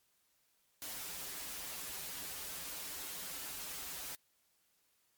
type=noise with comb filter; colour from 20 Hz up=white; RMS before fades=-44 dBFS; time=0.82-4.15 s; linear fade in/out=0 ms; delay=8.7 ms; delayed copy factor=-0.85; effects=white hiss -75 dBFS RMS until 5.17 s + MP3 96 kbps